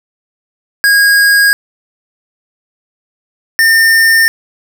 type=tone pair in turn; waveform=square; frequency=1637 / 1810.1 Hz; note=G#6 / A6; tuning=-25 / +49 cents; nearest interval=major second; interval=174 cents; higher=second; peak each=-6 dBFS; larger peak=neither; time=0.84-1.53 / 3.59-4.28 s; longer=neither; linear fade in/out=0 ms; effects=none